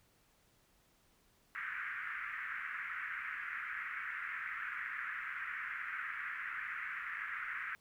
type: band-pass noise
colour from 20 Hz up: white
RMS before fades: -42 dBFS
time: 1.55-7.75 s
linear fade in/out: 0 ms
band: 1300 to 2100 Hz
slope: 48 dB/octave
effects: pink hiss -71 dBFS RMS until 7.8 s